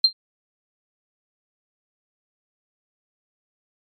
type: tone with exponential decay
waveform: sine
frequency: 4168 Hz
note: C8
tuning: 7 cents flat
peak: -7 dBFS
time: 0.04-0.13 s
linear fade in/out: 5 ms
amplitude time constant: 18 ms
effects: MP3 64 kbps